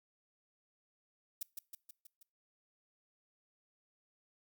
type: noise with echo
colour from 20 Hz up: violet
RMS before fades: -38 dBFS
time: 1.41-1.43 s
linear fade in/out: 5 ms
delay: 160 ms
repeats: 5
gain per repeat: -4 dB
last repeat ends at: 2.23 s
effects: noise-tail reverb RT60 0.3 s tail -23 dB re dry + Opus 48 kbps